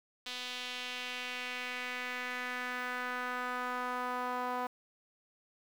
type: tone with band-pass filter sweep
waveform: sawtooth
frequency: 249 Hz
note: B3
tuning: 14 cents sharp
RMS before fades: -38 dBFS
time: 0.26-4.67 s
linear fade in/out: 5 ms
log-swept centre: 3600 to 950 Hz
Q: 2.1
effects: 9-bit